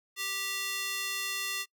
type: tone with high-pass filter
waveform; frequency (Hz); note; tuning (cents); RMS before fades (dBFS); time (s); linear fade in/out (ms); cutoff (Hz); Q
square; 392; G4; 0; -34; 0.16-1.66; 50; 2400; 1.1
effects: noise-tail reverb RT60 0.1 s tail -24 dB re dry